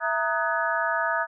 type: tone cluster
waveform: sine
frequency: 663 / 932 / 1252 / 1490 / 1691 Hz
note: E5 / A#5 / D#6 / F#6 / G#6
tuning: +10 / -1 / +10 / +12 / +31 cents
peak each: -29 dBFS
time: 0-1.27 s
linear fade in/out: 50 ms
effects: none